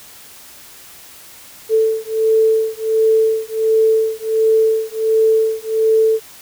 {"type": "beating tone pair", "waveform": "sine", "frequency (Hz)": [441.4, 442.8], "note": ["A4", "A4"], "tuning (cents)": [5, 11], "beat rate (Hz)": 1.4, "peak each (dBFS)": -15, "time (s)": [1.69, 6.2], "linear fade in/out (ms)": 50, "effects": ["white hiss -40 dBFS RMS until 6.41 s"]}